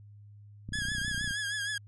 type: click train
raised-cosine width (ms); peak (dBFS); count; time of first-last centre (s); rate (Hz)
5; -27; 20; 0.69-1.309; 30.7
type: tone with vibrato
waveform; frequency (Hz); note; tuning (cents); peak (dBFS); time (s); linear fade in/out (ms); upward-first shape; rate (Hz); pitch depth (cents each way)
sawtooth; 1661.2; G#6; 0; -28; 0.73-1.78; 5; triangle; 6.4; 71
effects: added 103 Hz sine -49 dBFS peak until 1.87 s + resampled to 24000 Hz